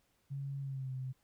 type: tone with pitch glide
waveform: sine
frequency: 138.59 to 130.06 Hz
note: C#3 to C3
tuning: 0 to -10 cents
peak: -37 dBFS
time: 0.3-1.13 s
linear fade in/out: 20 ms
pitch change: -110 cents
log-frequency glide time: 0.6-0.92 s
effects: pink hiss -75 dBFS RMS until 1.23 s